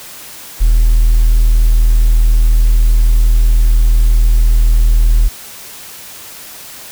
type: tone with hard clipping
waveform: triangle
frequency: 40.04 Hz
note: E1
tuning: 50 cents flat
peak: -5 dBFS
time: 0.6-5.29 s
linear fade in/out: 20 ms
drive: 2 dB
effects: white hiss -32 dBFS RMS until 6.91 s